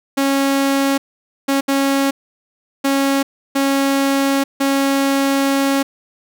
sawtooth tone bursts at uneven times, 274.8 Hz, C#4, 15 cents flat, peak -10 dBFS, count 6, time 0.17-0.98 / 1.48-1.61 / 1.68-2.11 / 2.84-3.23 / 3.55-4.44 / 4.6-5.83 s, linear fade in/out 10 ms, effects none

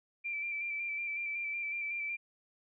sine tone with vibrato, 2349 Hz, D7, in tune, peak -34 dBFS, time 0.24-2.17 s, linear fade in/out 20 ms, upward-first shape square, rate 5.4 Hz, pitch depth 24 cents each way, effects none

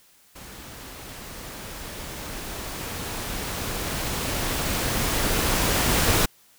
pink noise with level ramp, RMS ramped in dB -42 to -20 dBFS, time 0.35-6.26 s, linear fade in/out 10 ms, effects white hiss -57 dBFS RMS until 6.58 s

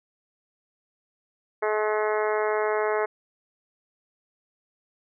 harmonic tone, 213.5 Hz, G#3, 48 cents sharp, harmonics 2 / 3 / 4 / 5 / 6 / 7 / 8 / 9 / 10, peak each -25 / -29 / -31 / -33 / -35 / -36 / -37 / -38 / -39 dBFS, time 1.62-3.06 s, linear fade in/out 10 ms, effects none

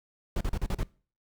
brown noise bursts, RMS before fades -28 dBFS, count 6, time 0.36-0.832 s, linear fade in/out 2 ms, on 47 ms, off 38 ms, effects noise-tail reverb RT60 0.4 s tail -22 dB re dry

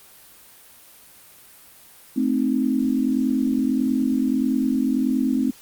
sine chord, A diminished, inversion none, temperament equal, 220 / 261.6 / 311.1 Hz, A3 / C4 / Eb4, 0 / 0 / 0 cents, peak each -24 / -20 / -26 dBFS, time 2.16-5.51 s, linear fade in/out 10 ms, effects white hiss -48 dBFS RMS until 5.61 s + Opus 32 kbps

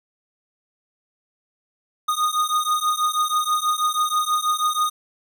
square beating tone pair, 1231 / 1237.2 Hz, D#6 / D#6, -19 / -10 cents, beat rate 6.2 Hz, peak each -23 dBFS, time 2.08-4.9 s, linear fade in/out 10 ms, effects none

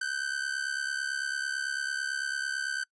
45% pulse ring-modulated tone, 1534 Hz, G6, 38 cents flat, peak -27 dBFS, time 0.01-2.84 s, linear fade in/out 5 ms, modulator 34.5 Hz, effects noise-tail reverb RT60 0.1 s tail -25 dB re dry + resampled to 22050 Hz

